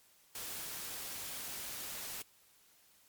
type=noise; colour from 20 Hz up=white; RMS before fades=-43 dBFS; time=0.35-2.22 s; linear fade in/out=2 ms; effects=white hiss -66 dBFS RMS until 3.08 s + MP3 96 kbps